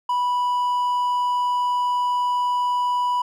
triangle tone, 984 Hz, B5, 7 cents flat, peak -17 dBFS, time 0.09-3.22 s, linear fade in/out 5 ms, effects none

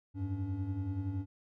triangle tone cluster, 88.7 / 99.3 / 284.5 Hz, F2 / G2 / C#4, +27 / +23 / +45 cents, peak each -39 / -33 / -38 dBFS, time 0.14-1.26 s, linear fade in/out 50 ms, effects none

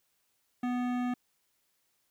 sine tone with hard clipping, 246.9 Hz, B3, in tune, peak -31 dBFS, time 0.63-1.14 s, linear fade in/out 5 ms, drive 16 dB, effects white hiss -75 dBFS RMS until 2.1 s

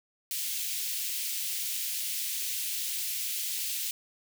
white high-pass noise, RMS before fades -33 dBFS, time 0.31-3.91 s, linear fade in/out 2 ms, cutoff 2400 Hz, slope 24 dB/octave, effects none

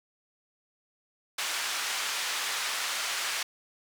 pink band-pass noise, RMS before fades -32 dBFS, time 1.38-3.43 s, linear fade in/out 5 ms, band 1300 to 8400 Hz, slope 12 dB/octave, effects none

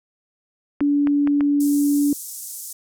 clicks, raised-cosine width 0.5 ms, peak -15 dBFS, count 4, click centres 0.806 / 1.072 / 1.274 / 1.408 s
sine tone, 287.6 Hz, D4, 36 cents flat, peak -15 dBFS, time 0.81-2.13 s, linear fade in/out 2 ms
white band-pass noise, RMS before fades -34 dBFS, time 1.6-2.73 s, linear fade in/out 5 ms, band 6400 to 13000 Hz, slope 24 dB/octave
effects none

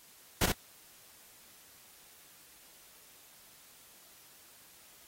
pink noise with echo, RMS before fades -27 dBFS, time 0.41-0.46 s, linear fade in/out 5 ms, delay 61 ms, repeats 1, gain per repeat -4 dB, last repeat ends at 0.521 s, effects white hiss -58 dBFS RMS until 5.07 s + AAC 48 kbps

